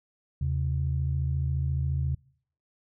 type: tone pair together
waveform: sine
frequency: 79.7 / 134.04 Hz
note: D#2 / C3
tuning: +42 / +42 cents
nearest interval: major sixth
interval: 900 cents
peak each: -27 dBFS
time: 0.41-2.15 s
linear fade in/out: 5 ms
effects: noise-tail reverb RT60 0.6 s tail -25 dB re dry + tanh soft clip ceiling -17 dBFS